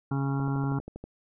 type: harmonic tone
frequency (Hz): 137.7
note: C#3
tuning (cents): -11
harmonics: 1 / 2 / 3 / 5 / 6 / 7 / 8 / 9 / 10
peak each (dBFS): -27 / -31 / -40 / -48 / -40 / -45 / -44 / -53 / -42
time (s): 0.11-0.79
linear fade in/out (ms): 5
type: click train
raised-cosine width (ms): 2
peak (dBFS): -26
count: 9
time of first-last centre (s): 0.4-1.04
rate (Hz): 12.5
effects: none